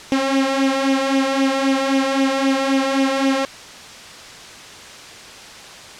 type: tone with flanger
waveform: sawtooth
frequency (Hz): 270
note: C#4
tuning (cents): -45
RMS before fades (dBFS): -18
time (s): 0.12-3.45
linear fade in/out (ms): 0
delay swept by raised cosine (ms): 0.33 to 2.23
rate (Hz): 3.8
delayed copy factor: +0.65
effects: white hiss -37 dBFS RMS until 5.99 s + low-pass 6000 Hz 12 dB/octave

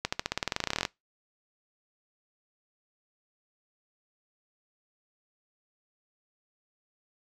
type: accelerating click train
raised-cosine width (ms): 0.2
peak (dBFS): -10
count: 20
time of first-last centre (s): 0.05-0.852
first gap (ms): 75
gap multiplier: 0.93
effects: noise-tail reverb RT60 0.2 s tail -23 dB re dry

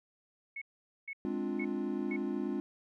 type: tone bursts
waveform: sine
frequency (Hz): 2200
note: C#7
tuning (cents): -14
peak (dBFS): -38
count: 4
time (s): 0.56-2.164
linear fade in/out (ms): 5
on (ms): 56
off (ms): 460
type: chord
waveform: triangle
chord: D half-diminished seventh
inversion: second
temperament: equal with one note detuned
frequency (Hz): 207.7 / 261.6 / 293.7 / 350.2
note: Ab3 / C4 / D4 / F4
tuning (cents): 0 / 0 / 0 / +5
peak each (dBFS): -36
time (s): 1.25-2.6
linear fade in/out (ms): 0
effects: none

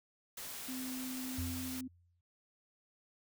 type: noise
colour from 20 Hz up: white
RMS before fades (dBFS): -45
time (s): 0.37-1.81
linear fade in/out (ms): 5
type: tone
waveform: sine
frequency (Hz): 257.4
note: C4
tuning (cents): -28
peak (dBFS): -40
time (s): 0.68-1.88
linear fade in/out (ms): 10
type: tone with exponential decay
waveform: sine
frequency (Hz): 87.2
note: F2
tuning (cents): -2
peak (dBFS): -35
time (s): 1.38-2.21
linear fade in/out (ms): 5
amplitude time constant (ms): 180
effects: none

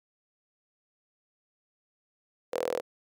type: tone with high-pass filter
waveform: sawtooth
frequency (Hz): 41.2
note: E1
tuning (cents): 0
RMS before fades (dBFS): -31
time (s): 2.52-2.81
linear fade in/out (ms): 20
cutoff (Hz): 500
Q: 7.6
effects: none

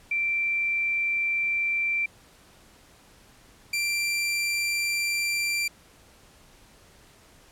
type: tone pair in turn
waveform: sine / sawtooth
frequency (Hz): 2349 / 2359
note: D7 / D7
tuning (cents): 0 / +7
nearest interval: unison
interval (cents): 7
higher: second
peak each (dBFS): -23 / -21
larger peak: second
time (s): 0.11-2.06 / 3.73-5.68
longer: neither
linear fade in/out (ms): 5
effects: pink hiss -55 dBFS RMS until 7.51 s + low-pass 12000 Hz 12 dB/octave

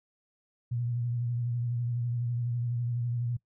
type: tone with vibrato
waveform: sine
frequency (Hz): 120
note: B2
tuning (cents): -49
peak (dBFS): -28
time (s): 0.71-3.37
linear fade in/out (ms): 10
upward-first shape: triangle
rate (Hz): 12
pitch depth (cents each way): 47
effects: noise-tail reverb RT60 0.1 s tail -21 dB re dry

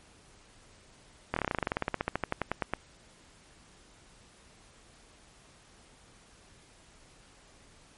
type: slowing click train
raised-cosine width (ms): 0.5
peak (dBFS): -13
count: 25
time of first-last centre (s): 1.34-2.736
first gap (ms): 24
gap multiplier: 1.07
effects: pink hiss -58 dBFS RMS until 7.97 s + MP3 48 kbps

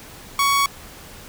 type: tone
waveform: sawtooth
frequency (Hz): 1118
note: C#6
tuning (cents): +14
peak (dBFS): -12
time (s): 0.39-0.66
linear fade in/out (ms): 2
effects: pink hiss -41 dBFS RMS until 1.28 s

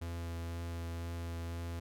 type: tone with vibrato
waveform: 45% pulse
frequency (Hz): 84.5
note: E2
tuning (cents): +43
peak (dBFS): -38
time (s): 0.01-1.8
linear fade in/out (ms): 10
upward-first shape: triangle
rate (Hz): 2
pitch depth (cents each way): 12
effects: none

